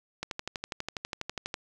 click train, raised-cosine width 0.2 ms, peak -16 dBFS, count 17, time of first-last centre 0.23-1.541 s, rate 12.2 Hz, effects none

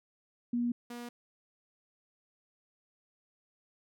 sine / sawtooth tone pair in turn, 240 / 240 Hz, B3 / B3, -49 / -49 cents, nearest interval unison, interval 0 cents, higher neither, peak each -28 / -37 dBFS, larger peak first, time 0.53-0.72 / 0.9-1.09 s, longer neither, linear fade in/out 5 ms, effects none

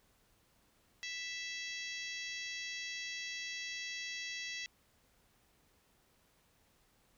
harmonic tone with a mistuned harmonic, 659.3 Hz, E5, in tune, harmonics 3 / 4 / 5 / 6 / 7 / 8 / 9 / 10, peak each -44 / -46 / -48 / -50 / -51 / -52 / -53 / -54 dBFS, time 1.03-4.66 s, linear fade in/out 0 ms, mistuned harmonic 8, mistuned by +61 cents, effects pink hiss -71 dBFS RMS until 7.17 s

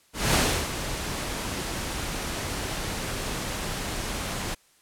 pink noise with ADSR envelope, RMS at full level -20 dBFS, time 0.13-4.55 s, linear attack 210 ms, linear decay 330 ms, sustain -11 dB, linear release 11 ms, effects white hiss -61 dBFS RMS until 4.81 s + low-pass 11000 Hz 12 dB/octave

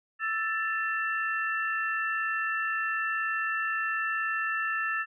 sine tone cluster, 1322 / 1761 / 2699 Hz, E6 / A6 / E7, +5 / +1 / +40 cents, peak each -32 / -29 / -37 dBFS, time 0.19-5.06 s, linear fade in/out 50 ms, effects none

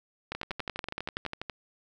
two click trains, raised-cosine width 0.3 ms, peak -19 / -17 dBFS, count 15 / 11, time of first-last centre 0.35-1.498 / 0.32-1.263 s, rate 12.2 / 10.6 Hz, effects none

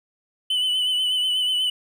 triangle tone with vibrato, 3004 Hz, F#7, 26 cents sharp, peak -18 dBFS, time 0.5-1.7 s, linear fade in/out 5 ms, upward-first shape sine, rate 8.2 Hz, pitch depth 35 cents each way, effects none

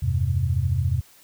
sine tone cluster, 82.8 / 97 / 128.1 Hz, E2 / G2 / C3, +8 / -18 / -36 cents, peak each -24 dBFS, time 0.02-1.01 s, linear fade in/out 10 ms, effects white hiss -53 dBFS RMS until 1.23 s

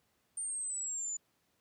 sine exponential sweep, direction down, 8940 to 6970 Hz, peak -35 dBFS, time 0.37-1.17 s, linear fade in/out 5 ms, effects pink hiss -75 dBFS RMS until 1.6 s + high-pass 100 Hz 12 dB/octave

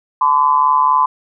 sine tone with amplitude modulation, 1017 Hz, C6, 50 cents flat, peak -6 dBFS, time 0.21-1.06 s, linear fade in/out 5 ms, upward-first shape sine, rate 144 Hz, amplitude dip 80%, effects none

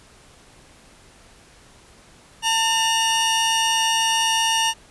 sawtooth tone pair together, 901 / 2864 Hz, A5 / F7, +41 / +43 cents, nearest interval octave + minor sixth, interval 2002 cents, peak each -17 dBFS, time 2.42-4.74 s, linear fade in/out 50 ms, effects pink hiss -50 dBFS RMS until 4.9 s + resampled to 24000 Hz

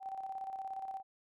sine tone with tremolo, 772 Hz, G5, 27 cents flat, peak -37 dBFS, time 0-1.03 s, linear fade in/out 50 ms, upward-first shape square, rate 17 Hz, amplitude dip 50%, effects none

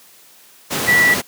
sine tone in noise, 1955 Hz, B6, 18 cents flat, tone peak -10 dBFS, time 0.87-1.15 s, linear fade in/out 20 ms, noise pink, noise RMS -20 dBFS, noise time 0.7-1.22 s, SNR +7 dB, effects white hiss -47 dBFS RMS until 1.27 s + high-pass 150 Hz 12 dB/octave

